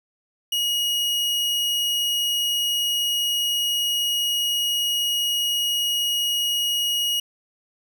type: tone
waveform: 40% pulse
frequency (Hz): 2891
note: F#7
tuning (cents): -41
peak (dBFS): -20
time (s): 0.52-7.2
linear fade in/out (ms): 5
effects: none